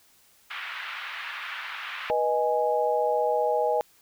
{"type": "band-pass noise", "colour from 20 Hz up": "pink", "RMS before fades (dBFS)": -36, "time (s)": [0.5, 2.11], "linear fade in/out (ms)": 10, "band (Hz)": [1200, 3000], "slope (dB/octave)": 24}
{"type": "chord", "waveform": "sine", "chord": "G# minor", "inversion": "first", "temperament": "equal with one note detuned", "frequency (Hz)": [487.4, 622.3, 830.6], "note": ["B4", "D#5", "G#5"], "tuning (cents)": [-23, 0, 0], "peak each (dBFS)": -26, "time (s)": [2.1, 3.81], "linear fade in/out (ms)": 0}
{"effects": ["white hiss -60 dBFS RMS until 4.01 s"]}